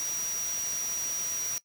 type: tone in noise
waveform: sine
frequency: 5770 Hz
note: F#8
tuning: 44 cents flat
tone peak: -29 dBFS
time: 0-1.58 s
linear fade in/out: 0 ms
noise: white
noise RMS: -39 dBFS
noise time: 0-1.58 s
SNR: +7 dB
effects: noise-tail reverb RT60 0.1 s tail -19 dB re dry